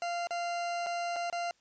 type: tone with dropouts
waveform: 40% pulse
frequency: 693 Hz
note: F5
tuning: 14 cents flat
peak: -31 dBFS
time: 0.02-1.51 s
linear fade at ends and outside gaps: 1 ms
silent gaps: 0.271-0.307 / 0.863-0.867 / 1.161-1.164 / 1.3-1.326 s
effects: white hiss -69 dBFS RMS until 1.6 s + resampled to 16000 Hz